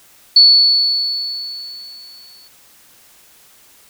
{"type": "tone with exponential decay", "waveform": "sine", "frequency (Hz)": 4435, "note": "C#8", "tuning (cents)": 0, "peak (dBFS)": -3, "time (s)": [0.36, 2.48], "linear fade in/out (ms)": 5, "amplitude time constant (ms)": 460, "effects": ["white hiss -48 dBFS RMS until 3.89 s"]}